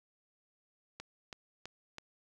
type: click train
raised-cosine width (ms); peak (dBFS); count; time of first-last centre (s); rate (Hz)
0.2; -26; 4; 1-1.984; 3.05
effects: none